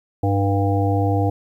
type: harmonic tone with a mistuned harmonic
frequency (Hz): 99.9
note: G2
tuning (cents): +33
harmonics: 1 / 3 / 5 / 7 / 8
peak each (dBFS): -18 / -23 / -25 / -26 / -27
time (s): 0.23-1.3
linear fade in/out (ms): 5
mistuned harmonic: 5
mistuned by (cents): -43
effects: 9-bit